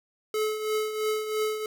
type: tone with tremolo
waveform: square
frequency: 430.6 Hz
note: A4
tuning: 37 cents flat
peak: -24 dBFS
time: 0.34-1.66 s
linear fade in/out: 2 ms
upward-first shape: triangle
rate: 3 Hz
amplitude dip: 65%
effects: none